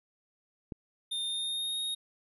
click, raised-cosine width 3 ms, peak -25 dBFS, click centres 0.722 s
square tone with pitch glide, 3634 to 3732 Hz, A#7 to A#7, -45 to +1 cents, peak -32 dBFS, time 1.11-1.95 s, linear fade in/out 10 ms, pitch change +46 cents, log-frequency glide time 1.26-1.79 s
effects none

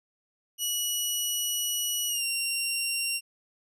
15% pulse tone with pitch glide, 2925 to 2761 Hz, F#7 to F7, -21 to -20 cents, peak -20 dBFS, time 0.58-3.21 s, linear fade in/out 50 ms, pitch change -99 cents, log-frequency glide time 2.08-2.24 s, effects none

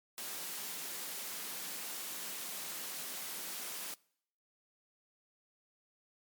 white high-pass noise, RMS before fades -42 dBFS, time 0.18-3.94 s, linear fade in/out 0 ms, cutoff 150 Hz, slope 96 dB/octave, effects noise-tail reverb RT60 0.7 s tail -25 dB re dry + MP3 96 kbps

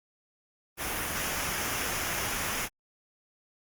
pink noise with comb filter, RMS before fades -32 dBFS, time 0.77-2.69 s, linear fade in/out 50 ms, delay 0.24 ms, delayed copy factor -0.55, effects Opus 32 kbps

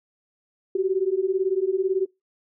sine beating tone pair, 370 / 388 Hz, F#4 / G4, 0 / -18 cents, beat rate 18 Hz, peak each -23 dBFS, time 0.75-2.06 s, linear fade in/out 5 ms, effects noise-tail reverb RT60 0.2 s tail -23 dB re dry

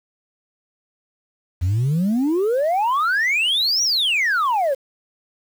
sine exponential two-way sweep, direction up then down, 83.1 to 5900 to 515 Hz, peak -14 dBFS, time 1.61-4.75 s, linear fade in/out 20 ms, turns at 3.83 s, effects tanh soft clip ceiling -15 dBFS + 7-bit

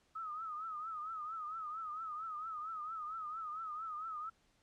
sine tone with vibrato, 1268 Hz, D#6, 32 cents sharp, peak -40 dBFS, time 0.15-4.3 s, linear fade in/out 10 ms, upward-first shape triangle, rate 4.4 Hz, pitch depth 110 cents each way, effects pink hiss -73 dBFS RMS until 4.62 s + low-pass 8000 Hz 12 dB/octave

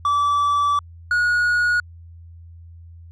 triangle tone pair in turn, 1156 / 1450.6 Hz, D6 / F#6, -28 / -35 cents, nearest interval major third, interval 393 cents, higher second, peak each -14 dBFS, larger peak neither, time 0.05-0.79 / 1.11-1.8 s, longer first, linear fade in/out 2 ms, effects added 84 Hz sine -39 dBFS peak until 3.11 s + resampled to 22050 Hz

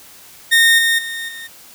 30% pulse tone with level steps, 1839 Hz, A#6, 24 cents flat, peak -6 / -10 / -21 / -27 dBFS, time 0.51-1.48 s, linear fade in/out 20 ms, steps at 0.78 / 0.98 / 1.28 s, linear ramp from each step 10 ms, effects white hiss -42 dBFS RMS until 1.74 s

